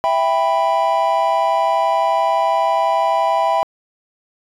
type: chord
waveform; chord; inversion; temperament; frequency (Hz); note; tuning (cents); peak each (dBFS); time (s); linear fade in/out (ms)
triangle; E minor; none; just; 659.3 / 791.1 / 988.9; E5 / G5 / B5; 0 / +16 / +2; -16; 0.04-3.63; 0
effects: tanh soft clip ceiling -3 dBFS